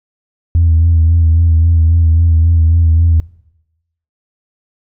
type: tone with vibrato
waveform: sine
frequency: 82.41 Hz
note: E2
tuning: in tune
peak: -5 dBFS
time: 0.55-3.2 s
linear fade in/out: 0 ms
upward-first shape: sine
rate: 3.7 Hz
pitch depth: 42 cents each way
effects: noise-tail reverb RT60 0.9 s tail -22 dB re dry + tanh soft clip ceiling -3 dBFS